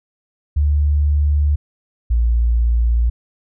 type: tone pair in turn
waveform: sine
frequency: 73.3 / 58.18 Hz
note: D2 / A#1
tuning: -3 / -3 cents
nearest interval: major third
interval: 400 cents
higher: first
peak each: -12 dBFS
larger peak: neither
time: 0.56-1.56 / 2.1-3.1 s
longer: neither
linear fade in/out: 10 ms
effects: none